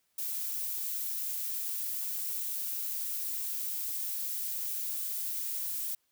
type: noise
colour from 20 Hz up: violet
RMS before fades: -35 dBFS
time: 0.18-5.95 s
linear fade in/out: 5 ms
effects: white hiss -75 dBFS RMS until 6.11 s